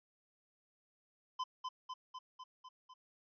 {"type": "tone with echo", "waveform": "square", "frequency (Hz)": 1022, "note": "C6", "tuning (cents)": -41, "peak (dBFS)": -36, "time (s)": [1.39, 1.44], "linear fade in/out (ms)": 10, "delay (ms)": 250, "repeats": 6, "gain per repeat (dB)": -3, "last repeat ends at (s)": 2.94, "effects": ["resampled to 11025 Hz"]}